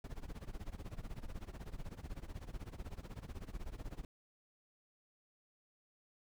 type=noise with tremolo; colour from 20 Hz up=brown; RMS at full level=-42 dBFS; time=0.04-4.05 s; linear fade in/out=2 ms; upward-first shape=sine; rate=16 Hz; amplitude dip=90%; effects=none